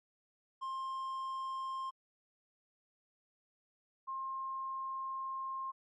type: tone pair in turn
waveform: triangle / sine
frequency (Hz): 1059 / 1063.6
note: C6 / C6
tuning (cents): +21 / +28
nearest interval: unison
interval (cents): 7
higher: second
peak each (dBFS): -35 / -37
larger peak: first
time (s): 0.61-1.91 / 4.07-5.72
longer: second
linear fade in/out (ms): 20
effects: MP3 48 kbps